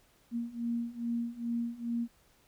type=beating tone pair; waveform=sine; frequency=233.5 / 235.9 Hz; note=A#3 / A#3; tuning=+3 / +21 cents; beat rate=2.4 Hz; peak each=-36 / -34 dBFS; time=0.31-2.08 s; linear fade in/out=50 ms; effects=pink hiss -66 dBFS RMS until 2.47 s